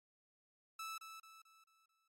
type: tone with echo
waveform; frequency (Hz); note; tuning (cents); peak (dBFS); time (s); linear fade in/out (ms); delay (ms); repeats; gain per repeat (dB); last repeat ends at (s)
sawtooth; 1312; E6; -9; -40; 0.79-0.98; 5; 220; 5; -7; 2.08
effects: MP3 64 kbps